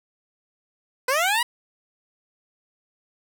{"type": "linear sweep", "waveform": "15% pulse", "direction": "up", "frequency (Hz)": [490.1, 987.8], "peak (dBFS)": -13, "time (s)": [1.08, 1.43], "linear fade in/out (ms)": 5, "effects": []}